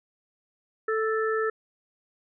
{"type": "harmonic tone", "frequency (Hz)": 440, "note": "A4", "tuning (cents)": 0, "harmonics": [1, 3, 4], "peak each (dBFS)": [-25, -30, -32], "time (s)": [0.88, 1.5], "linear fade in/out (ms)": 5, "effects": []}